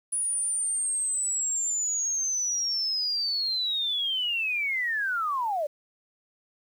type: linear sweep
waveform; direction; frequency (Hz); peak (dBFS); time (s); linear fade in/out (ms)
sine; down; 9810 to 560; -25; 0.12-5.67; 10
effects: 9-bit